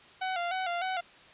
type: tone with vibrato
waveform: sawtooth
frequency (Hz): 722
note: F#5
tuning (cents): -43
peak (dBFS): -26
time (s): 0.21-1.01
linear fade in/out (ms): 10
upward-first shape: square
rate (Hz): 3.3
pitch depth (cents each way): 67
effects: white hiss -54 dBFS RMS until 1.33 s + resampled to 8000 Hz